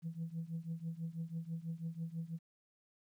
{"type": "tone with tremolo", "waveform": "sine", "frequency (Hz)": 164.81, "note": "E3", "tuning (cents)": 0, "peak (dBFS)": -34, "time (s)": [0.02, 2.39], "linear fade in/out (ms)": 50, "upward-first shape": "triangle", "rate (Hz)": 6.1, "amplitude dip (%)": 95, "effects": ["tanh soft clip ceiling -34 dBFS", "12-bit"]}